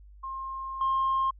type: tone with level steps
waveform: sine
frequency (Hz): 1065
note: C6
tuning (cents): +30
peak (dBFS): -33 / -22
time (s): 0.23-1.31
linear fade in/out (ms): 10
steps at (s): 0.81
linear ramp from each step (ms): 2
effects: tanh soft clip ceiling -20 dBFS + added 50 Hz sine -48 dBFS peak until 1.39 s